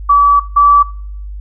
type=tone pair in turn; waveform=sine; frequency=1148 / 1154.1 Hz; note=D6 / D6; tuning=-40 / -31 cents; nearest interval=unison; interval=9 cents; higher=second; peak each=-4 dBFS; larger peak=neither; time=0.09-0.4 / 0.56-0.83 s; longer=first; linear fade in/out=10 ms; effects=noise-tail reverb RT60 0.6 s tail -23 dB re dry + added 50 Hz sine -23 dBFS peak until 1.4 s